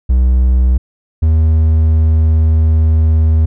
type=tone pair in turn; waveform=triangle; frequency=63 / 79.38 Hz; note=B1 / D#2; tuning=+35 / +35 cents; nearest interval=major third; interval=400 cents; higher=second; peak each=-5 dBFS; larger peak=neither; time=0.09-0.78 / 1.22-3.46 s; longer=second; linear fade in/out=10 ms; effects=none